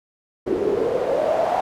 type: noise with band-pass filter sweep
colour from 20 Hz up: pink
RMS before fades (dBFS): -21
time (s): 0.46-1.61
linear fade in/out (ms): 10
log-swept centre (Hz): 350 to 760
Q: 7.9
effects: none